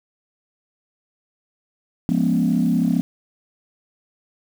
sine chord, C# dominant seventh, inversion first, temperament equal with one note detuned, 174.61 / 207.7 / 241.9 / 277.2 Hz, E#3 / G#3 / B3 / C#4, 0 / 0 / -36 / 0 cents, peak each -20 / -22 / -19 / -23 dBFS, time 2.09-3.01 s, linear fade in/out 0 ms, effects tanh soft clip ceiling -9 dBFS + 7-bit

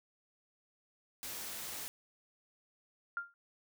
white noise, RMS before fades -43 dBFS, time 1.23-1.88 s, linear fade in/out 0 ms
sine tone with exponential decay, 1396.9 Hz, F6, in tune, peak -31 dBFS, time 3.17-3.34 s, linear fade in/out 1 ms, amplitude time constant 36 ms
effects none

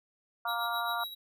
harmonic tone, 234.4 Hz, A#3, 10 cents sharp, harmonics 3 / 4 / 5 / 6, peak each -36 / -36 / -36 / -36 dBFS, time 0.45-1.04 s, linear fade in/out 5 ms
square tone with tremolo, 3868 Hz, B7, 37 cents flat, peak -35 dBFS, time 0.47-1.15 s, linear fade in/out 20 ms, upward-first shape sine, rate 7.5 Hz, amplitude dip 65%
effects none

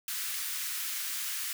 white high-pass noise, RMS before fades -35 dBFS, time 0.08-1.53 s, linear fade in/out 2 ms, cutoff 1300 Hz, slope 24 dB/octave, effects none

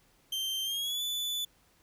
40% pulse tone with pitch glide, 3136 to 3480 Hz, G7 to A7, 0 to -20 cents, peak -30 dBFS, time 0.32-1.45 s, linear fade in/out 5 ms, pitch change +180 cents, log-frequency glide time 0.63-1.02 s, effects pink hiss -66 dBFS RMS until 1.82 s

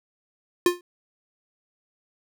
square tone with exponential decay, 353.3 Hz, F4, 20 cents sharp, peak -13 dBFS, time 0.66-0.81 s, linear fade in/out 2 ms, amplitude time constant 32 ms, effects none

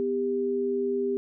sine tone pair together, 249.3 / 397.9 Hz, B3 / G4, +16 / +26 cents, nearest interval minor sixth, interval 810 cents, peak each -31 / -25 dBFS, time 0-1.17 s, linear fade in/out 0 ms, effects none

